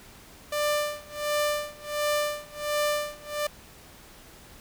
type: tone with tremolo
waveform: sawtooth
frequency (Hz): 593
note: D5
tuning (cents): +17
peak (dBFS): -19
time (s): 0.52-3.47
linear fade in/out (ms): 5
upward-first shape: sine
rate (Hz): 1.4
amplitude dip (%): 95
effects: pink hiss -50 dBFS RMS until 4.6 s